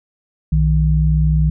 sine tone pair together, 61.73 / 155.56 Hz, B1 / D#3, 0 / 0 cents, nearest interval octave + major third, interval 1600 cents, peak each -14 dBFS, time 0.52-1.5 s, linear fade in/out 5 ms, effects none

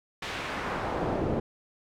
brown noise with band-pass filter sweep, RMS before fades -31 dBFS, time 0.22-1.4 s, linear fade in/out 5 ms, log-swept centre 2900 to 360 Hz, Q 0.87, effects none

